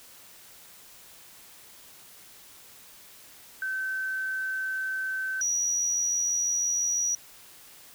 sine tone pair in turn, 1538 / 5807 Hz, G6 / F#8, -33 / -33 cents, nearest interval octave + major seventh, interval 2300 cents, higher second, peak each -28 / -24 dBFS, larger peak second, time 3.62-5.41 / 5.41-7.15 s, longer first, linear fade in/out 2 ms, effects white hiss -51 dBFS RMS until 7.94 s

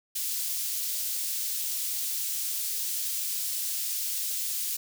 white high-pass noise, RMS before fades -31 dBFS, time 0.15-4.77 s, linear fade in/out 10 ms, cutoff 4200 Hz, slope 12 dB/octave, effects none

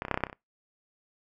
clicks, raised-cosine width 0.5 ms, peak -16 / -18 / -20 / -10 / -11 / -13 / -25 / -9 / -24 / -25 / -27 dBFS, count 11, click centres 0.021 / 0.051 / 0.083 / 0.113 / 0.143 / 0.175 / 0.206 / 0.237 / 0.268 / 0.298 / 0.329 s, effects noise-tail reverb RT60 0.2 s tail -22 dB re dry

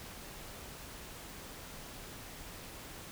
silence, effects pink hiss -48 dBFS RMS until 3.11 s

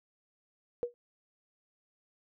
sine tone with exponential decay, 481.6 Hz, B4, 44 cents flat, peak -25 dBFS, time 0.83-0.94 s, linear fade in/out 0 ms, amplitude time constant 22 ms, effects none

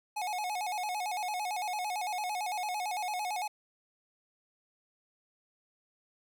square tone with vibrato, 784 Hz, G5, in tune, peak -33 dBFS, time 0.16-3.48 s, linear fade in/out 10 ms, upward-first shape square, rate 8.9 Hz, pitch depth 130 cents each way, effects none

